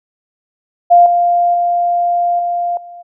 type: tone with level steps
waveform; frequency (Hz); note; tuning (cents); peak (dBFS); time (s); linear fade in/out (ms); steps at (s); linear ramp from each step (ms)
sine; 698.5; F5; 0; -3 / -9 / -11 / -14 / -30; 0.9-3.03; 20; 1.06 / 1.54 / 2.39 / 2.77; 2
effects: none

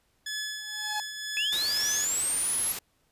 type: tone with tremolo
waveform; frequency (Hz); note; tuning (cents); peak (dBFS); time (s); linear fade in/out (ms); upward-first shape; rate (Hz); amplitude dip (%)
15% pulse; 1712; A6; -48; -24; 0.26-2.05; 5; triangle; 2; 55
type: tone with exponential growth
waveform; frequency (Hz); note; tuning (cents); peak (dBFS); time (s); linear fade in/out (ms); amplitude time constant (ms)
30% pulse; 847; G#5; +34; -25; 0.59-1; 2; 88
type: linear sweep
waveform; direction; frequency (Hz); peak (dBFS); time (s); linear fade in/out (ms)
sine; up; 2517 to 11370; -26; 1.37-2.72; 0
type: noise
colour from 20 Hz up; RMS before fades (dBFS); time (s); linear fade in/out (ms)
white; -35; 1.52-2.79; 5
effects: pink hiss -70 dBFS RMS until 3.11 s + resampled to 32000 Hz

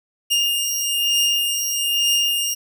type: beating tone pair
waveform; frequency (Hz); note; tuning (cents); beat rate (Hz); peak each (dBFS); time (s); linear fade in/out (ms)
sawtooth; 2823 / 2824.1; F7 / F7; +18 / +19; 1.1; -16 / -20; 0.3-2.55; 20
effects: none

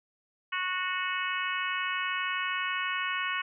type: harmonic tone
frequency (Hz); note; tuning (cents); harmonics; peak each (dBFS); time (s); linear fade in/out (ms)
367.8; F#4; -10; 3 / 4 / 5 / 6 / 7 / 8; -34 / -35 / -36 / -37 / -37 / -38; 0.52-3.42; 10
effects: none

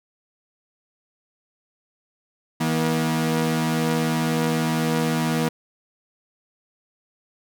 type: tone pair together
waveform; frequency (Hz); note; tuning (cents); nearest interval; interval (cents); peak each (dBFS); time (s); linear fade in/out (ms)
sawtooth; 160.3 / 239.5; E3 / A#3; -48 / +47; perfect fifth; 695; -19; 2.6-5.49; 10
effects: none

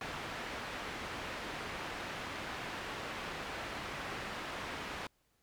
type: low-pass noise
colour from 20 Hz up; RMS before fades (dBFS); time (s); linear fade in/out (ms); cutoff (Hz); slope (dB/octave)
white; -42; 0.01-5.07; 2; 2100; 12
effects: pink hiss -75 dBFS RMS until 5.42 s

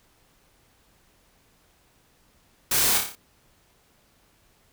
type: noise with echo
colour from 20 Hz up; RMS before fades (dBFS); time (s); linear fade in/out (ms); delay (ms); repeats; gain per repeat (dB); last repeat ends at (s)
white; -23; 2.71-2.98; 5; 29; 6; -4; 3.154
effects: pink hiss -62 dBFS RMS until 4.72 s

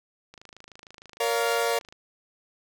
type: click train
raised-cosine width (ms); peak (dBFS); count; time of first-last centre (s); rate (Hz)
0.2; -29; 43; 0.34-1.925; 26.5
type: chord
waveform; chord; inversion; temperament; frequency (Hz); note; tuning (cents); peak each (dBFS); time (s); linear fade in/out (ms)
sawtooth; Bb minor; none; equal with one note detuned; 466.2 / 566.7 / 698.5; Bb4 / Db5 / F5; 0 / +38 / 0; -22 / -25 / -25; 1.2-1.79; 5
effects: none

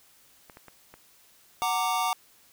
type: clicks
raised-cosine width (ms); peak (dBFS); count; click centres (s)
0.5; -31; 4; 0.498 / 0.571 / 0.683 / 0.94
type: chord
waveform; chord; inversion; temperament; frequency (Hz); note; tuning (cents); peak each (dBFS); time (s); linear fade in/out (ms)
square; Gb augmented; none; equal with one note detuned; 740 / 923.2 / 1174.7; Gb5 / Bb5 / D6; 0 / -17 / 0; -30; 1.62-2.13; 0
effects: white hiss -59 dBFS RMS until 2.52 s

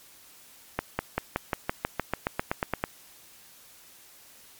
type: accelerating click train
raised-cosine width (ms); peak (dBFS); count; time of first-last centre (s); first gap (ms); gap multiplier
0.5; -10; 15; 0.79-2.839; 200; 0.95
effects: white hiss -53 dBFS RMS until 4.59 s + MP3 96 kbps

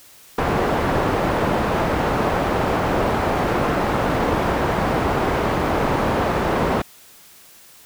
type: low-pass noise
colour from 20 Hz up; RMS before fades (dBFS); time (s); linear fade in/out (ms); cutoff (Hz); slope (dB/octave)
white; -20; 0.38-6.82; 5; 860; 12
effects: white hiss -47 dBFS RMS until 7.85 s

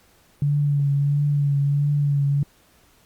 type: tone with vibrato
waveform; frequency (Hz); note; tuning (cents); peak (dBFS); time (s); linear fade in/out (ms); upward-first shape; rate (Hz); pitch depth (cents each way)
sine; 143.2; D3; -43; -17; 0.42-2.43; 2; triangle; 1.5; 34
effects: pink hiss -57 dBFS RMS until 3.05 s + Opus 48 kbps

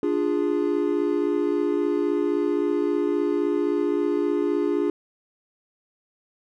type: chord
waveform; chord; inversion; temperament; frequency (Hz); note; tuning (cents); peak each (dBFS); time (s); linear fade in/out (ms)
triangle; D diminished; none; equal with one note detuned; 293.7 / 349.2 / 412.9; D4 / F4 / Ab4; 0 / 0 / -10; -23; 0.03-4.9; 2
effects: none

